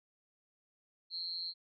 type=tone with amplitude modulation; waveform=sine; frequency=4215 Hz; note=C8; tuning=12 cents sharp; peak=-33 dBFS; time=1.1-1.54 s; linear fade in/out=50 ms; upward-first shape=sine; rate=172 Hz; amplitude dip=95%; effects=none